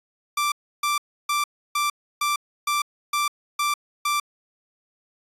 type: tone bursts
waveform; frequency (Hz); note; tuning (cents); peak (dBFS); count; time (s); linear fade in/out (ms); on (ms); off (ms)
sawtooth; 1174.7; D6; 0; -17; 9; 0.37-4.2; 5; 150; 310
effects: resampled to 32000 Hz